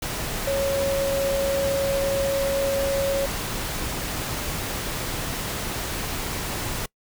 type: tone in noise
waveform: sine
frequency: 551 Hz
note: C#5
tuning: 11 cents flat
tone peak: -21 dBFS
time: 0.47-3.26 s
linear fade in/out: 5 ms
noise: pink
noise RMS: -29 dBFS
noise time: 0.02-6.86 s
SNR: +5 dB
effects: noise-tail reverb RT60 0.1 s tail -24 dB re dry